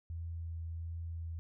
sine tone with vibrato, 83 Hz, E2, 12 cents sharp, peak -38 dBFS, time 0.1-1.39 s, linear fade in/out 0 ms, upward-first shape triangle, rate 1.4 Hz, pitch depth 13 cents each way, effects none

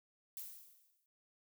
violet noise with exponential decay, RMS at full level -44 dBFS, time 0.37-1.06 s, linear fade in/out 1 ms, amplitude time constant 150 ms, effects none

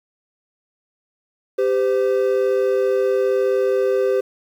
triangle tone pair together, 394.2 / 513.2 Hz, G4 / C5, +10 / -34 cents, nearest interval perfect fourth, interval 456 cents, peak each -16 / -17 dBFS, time 1.58-4.21 s, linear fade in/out 10 ms, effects 8-bit

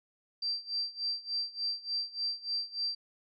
sine tone with tremolo, 4699 Hz, D8, in tune, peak -29 dBFS, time 0.42-2.95 s, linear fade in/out 5 ms, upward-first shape sine, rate 3.4 Hz, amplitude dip 90%, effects none

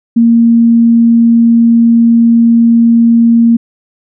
sine tone, 232 Hz, A#3, 8 cents flat, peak -3 dBFS, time 0.16-3.57 s, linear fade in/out 10 ms, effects none

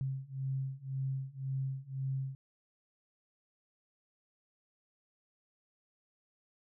sine beating tone pair, 133 / 134.9 Hz, C3 / C#3, +29 / -47 cents, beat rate 1.9 Hz, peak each -38 / -37 dBFS, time 0.01-2.35 s, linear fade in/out 0 ms, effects none

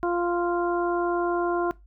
harmonic tone, 348.2 Hz, F4, 5 cents flat, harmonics 1 / 2 / 3 / 4, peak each -24 / -29 / -31 / -34 dBFS, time 0.03-1.71 s, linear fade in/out 0 ms, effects noise-tail reverb RT60 0.2 s tail -20 dB re dry + added 50 Hz sine -49 dBFS peak until 1.86 s

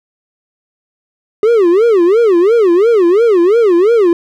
triangle tone with vibrato, 401.4 Hz, G4, 41 cents sharp, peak -4 dBFS, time 1.43-4.13 s, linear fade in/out 2 ms, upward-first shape sine, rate 2.9 Hz, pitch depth 290 cents each way, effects none

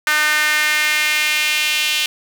sawtooth tone with high-pass filter sweep, 303.2 Hz, D#4, 45 cents flat, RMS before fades -17 dBFS, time 0.07-2.06 s, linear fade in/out 2 ms, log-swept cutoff 1600 to 2900 Hz, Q 2.8, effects none

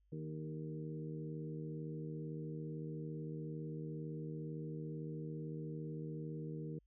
harmonic tone with a mistuned harmonic, 77.78 Hz, D#2, in tune, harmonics 2 / 3 / 4 / 5 / 6, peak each -43 / -53 / -49 / -53 / -51 dBFS, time 0.12-6.79 s, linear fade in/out 5 ms, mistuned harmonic 5, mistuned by +18 cents, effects added 50 Hz sine -70 dBFS peak until 6.86 s

